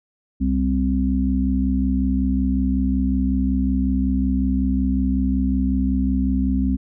harmonic tone, 65.41 Hz, C2, in tune, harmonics 1 / 3 / 4, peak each -21 / -22 / -21 dBFS, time 0.4-6.77 s, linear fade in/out 20 ms, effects none

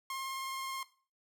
sawtooth tone with vibrato, 1067 Hz, C6, 34 cents sharp, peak -33 dBFS, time 0.1-0.83 s, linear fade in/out 2 ms, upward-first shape sine, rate 19 Hz, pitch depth 14 cents each way, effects noise-tail reverb RT60 0.4 s tail -17 dB re dry

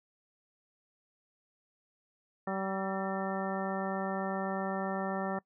harmonic tone with a mistuned harmonic, 192.3 Hz, G3, 33 cents flat, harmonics 1 / 2 / 3 / 4 / 5 / 6 / 7 / 9, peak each -36 / -40 / -38 / -38 / -44 / -44 / -43 / -44 dBFS, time 2.47-5.39 s, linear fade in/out 5 ms, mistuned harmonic 9, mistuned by +65 cents, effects noise-tail reverb RT60 0.1 s tail -23 dB re dry

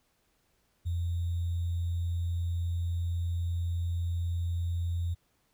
sine tone with sample-and-hold, 85.9 Hz, F2, 28 cents flat, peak -28 dBFS, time 0.85-5.15 s, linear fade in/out 20 ms, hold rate 3675 Hz, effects pink hiss -72 dBFS RMS until 5.53 s

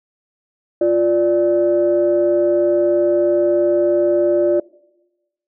sine tone pair together, 349.2 / 587.7 Hz, F4 / D5, 0 / +1 cents, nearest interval major sixth, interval 901 cents, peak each -14 dBFS, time 0.81-4.6 s, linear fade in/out 5 ms, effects noise-tail reverb RT60 1.0 s tail -22 dB re dry + tanh soft clip ceiling -6 dBFS

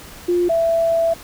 sine tone pair in turn, 351.8 / 664.1 Hz, F4 / E5, +13 / +13 cents, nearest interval major seventh, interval 1100 cents, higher second, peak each -14 dBFS, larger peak neither, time 0.28-0.49 / 0.49-1.14 s, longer second, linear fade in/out 10 ms, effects pink hiss -39 dBFS RMS until 1.23 s

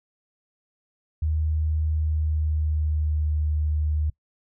sine tone with pitch glide, 77.78 to 76.09 Hz, D#2 to D#2, 0 to -38 cents, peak -21 dBFS, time 1.22-4.1 s, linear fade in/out 5 ms, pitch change -38 cents, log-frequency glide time 1.91-3.35 s, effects noise-tail reverb RT60 0.1 s tail -23 dB re dry

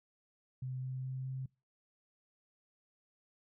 sine tone with pitch steps, 129 / 129.82 / 130.65 / 131.48 Hz, C3 / C3 / C3 / C3, -24 / -13 / -2 / +9 cents, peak -37 dBFS, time 0.62-1.46 s, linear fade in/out 5 ms, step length 210 ms, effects noise-tail reverb RT60 0.3 s tail -26 dB re dry

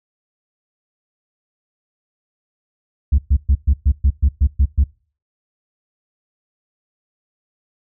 sine tone bursts, 69.3 Hz, C#2, in tune, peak -7 dBFS, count 10, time 3.12-4.84 s, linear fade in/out 10 ms, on 64 ms, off 120 ms, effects noise-tail reverb RT60 0.4 s tail -24 dB re dry + tanh soft clip ceiling -8 dBFS

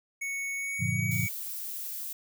square tone with pitch glide, 2217 to 2260 Hz, C#7 to C#7, 0 to +33 cents, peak -32 dBFS, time 0.21-1.29 s, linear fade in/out 10 ms, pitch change +33 cents, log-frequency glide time 0.55-1.05 s
sine chord, G minor seventh, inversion none, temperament just, 98 / 117.6 / 147 / 176.4 Hz, G2 / Bb2 / D3 / F3, 0 / +16 / +2 / +18 cents, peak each -34 / -31 / -34 / -33 dBFS, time 0.79-1.27 s, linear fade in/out 20 ms
violet noise, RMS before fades -37 dBFS, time 1.11-2.13 s, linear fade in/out 5 ms
effects none

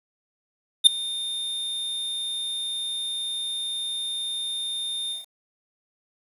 square tone with ADSR envelope, 3631 Hz, A#7, 46 cents flat, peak -7 dBFS, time 0.84-5.26 s, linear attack 27 ms, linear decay 6 ms, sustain -21 dB, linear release 150 ms, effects resampled to 32000 Hz + 8-bit

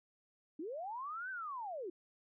sine linear two-way sweep, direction up then down, 282.7 to 1568 to 327.7 Hz, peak -40 dBFS, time 0.59-1.9 s, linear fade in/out 5 ms, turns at 1.3 s, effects none

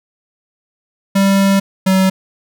square tone pair in turn, 196 / 189.54 Hz, G3 / F#3, 0 / +42 cents, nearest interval minor second, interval 58 cents, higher first, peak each -10 dBFS, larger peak neither, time 1.15-1.6 / 1.86-2.1 s, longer first, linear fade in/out 10 ms, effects none

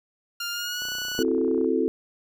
15% pulse tone with pitch glide, 1402 to 1474.3 Hz, F6 to F#6, +6 to -7 cents, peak -22 dBFS, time 0.4-1.23 s, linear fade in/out 5 ms, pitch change +87 cents, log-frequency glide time 0.51-0.84 s
click train, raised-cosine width 1 ms, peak -30 dBFS, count 26, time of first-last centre 0.82-1.645 s, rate 30.3 Hz
sine chord, F# half-diminished seventh, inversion second, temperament equal, 261.6 / 329.6 / 370 / 440 Hz, C4 / E4 / F#4 / A4, 0 / 0 / 0 / 0 cents, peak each -26 / -26 / -27 / -25 dBFS, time 1.19-1.88 s, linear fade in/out 0 ms
effects none

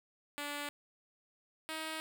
5% pulse tone pair in turn, 290 / 316.7 Hz, D4 / D#4, -22 / +31 cents, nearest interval major second, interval 153 cents, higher second, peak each -27 dBFS, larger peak neither, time 0.38-0.69 / 1.69-2 s, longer neither, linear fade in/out 0 ms, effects none

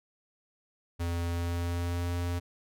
square tone with pitch glide, 85.5 to 87.3 Hz, F2 to F2, -36 to 0 cents, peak -30 dBFS, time 0.99-2.4 s, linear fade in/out 20 ms, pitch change +36 cents, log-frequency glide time 1.25-2.14 s, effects none

